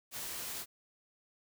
white noise, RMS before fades -41 dBFS, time 0.11-0.66 s, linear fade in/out 50 ms, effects none

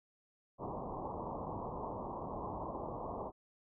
white low-pass noise, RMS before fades -42 dBFS, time 0.58-3.32 s, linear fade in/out 50 ms, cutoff 1100 Hz, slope 96 dB/octave, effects none

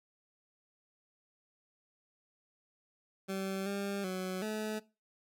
20% pulse tone with pitch steps, 192.6 / 199.5 / 185.8 / 215.4 Hz, G3 / G3 / F#3 / A3, -30 / +31 / +7 / -37 cents, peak -30 dBFS, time 3.28-4.8 s, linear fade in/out 20 ms, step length 380 ms, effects noise-tail reverb RT60 0.3 s tail -21 dB re dry

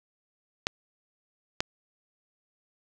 clicks, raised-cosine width 0.2 ms, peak -8 dBFS, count 2, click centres 0.669 / 1.605 s, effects none

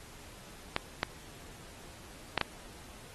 clicks, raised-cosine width 0.3 ms, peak -11 dBFS, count 4, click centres 0.764 / 1.031 / 2.377 / 2.413 s, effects pink hiss -52 dBFS RMS until 3.14 s + AAC 32 kbps

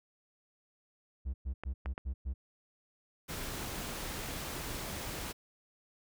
triangle tone bursts, 65.41 Hz, C2, in tune, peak -31 dBFS, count 6, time 1.25-2.34 s, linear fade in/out 20 ms, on 90 ms, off 110 ms
clicks, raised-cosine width 0.5 ms, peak -25 / -26 / -25 dBFS, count 3, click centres 1.636 / 1.859 / 1.979 s
pink noise, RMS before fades -40 dBFS, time 3.28-5.33 s, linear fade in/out 20 ms
effects none

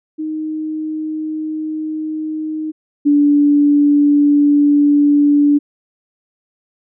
sine tone pair in turn, 311.1 / 290.2 Hz, D#4 / D4, 0 / -21 cents, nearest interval minor second, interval 121 cents, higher first, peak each -19 / -8 dBFS, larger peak second, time 0.18-2.72 / 3.05-5.59 s, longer neither, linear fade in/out 20 ms, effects none

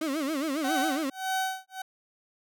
35% pulse tone with vibrato, 293.7 Hz, D4, in tune, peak -26 dBFS, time 0.01-1.1 s, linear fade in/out 5 ms, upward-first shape sine, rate 7.3 Hz, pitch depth 180 cents each way
30% pulse tone with tremolo, 758 Hz, F#5, 42 cents sharp, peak -23 dBFS, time 0.64-1.82 s, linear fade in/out 5 ms, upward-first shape sine, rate 1.7 Hz, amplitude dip 100%
effects none

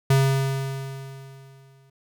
square tone with exponential decay, 135.4 Hz, C#3, 40 cents flat, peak -15 dBFS, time 0.1-1.9 s, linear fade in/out 5 ms, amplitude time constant 390 ms, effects none

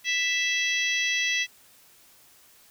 harmonic tone, 659.3 Hz, E5, in tune, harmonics 3 / 4 / 5 / 6 / 7 / 8 / 9, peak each -27 / -28 / -30 / -37 / -41 / -41 / -34 dBFS, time 0.04-1.47 s, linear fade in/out 50 ms, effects white hiss -56 dBFS RMS until 2.7 s

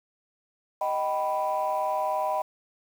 sine chord, Eb augmented, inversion none, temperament equal with one note detuned, 622.3 / 773.2 / 987.8 Hz, Eb5 / G5 / B5, 0 / -24 / 0 cents, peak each -28 / -28 / -28 dBFS, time 0.81-2.42 s, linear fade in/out 5 ms, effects tanh soft clip ceiling -18 dBFS + 8-bit

